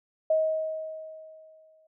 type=tone with exponential decay; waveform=sine; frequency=632 Hz; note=D#5; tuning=27 cents sharp; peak=-19 dBFS; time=0.3-1.87 s; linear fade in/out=5 ms; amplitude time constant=340 ms; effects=none